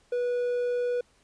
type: tone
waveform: triangle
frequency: 488.4 Hz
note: B4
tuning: 19 cents flat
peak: -23 dBFS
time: 0.12-1.01 s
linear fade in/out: 5 ms
effects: pink hiss -64 dBFS RMS until 1.23 s + resampled to 22050 Hz